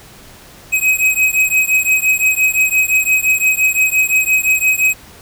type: beating tone pair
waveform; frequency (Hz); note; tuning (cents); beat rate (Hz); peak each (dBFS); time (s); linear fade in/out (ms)
square; 2531 / 2536.8; D#7 / D#7; +29 / +33; 5.8; -15; 0.72-4.94; 20
effects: pink hiss -40 dBFS RMS until 5.21 s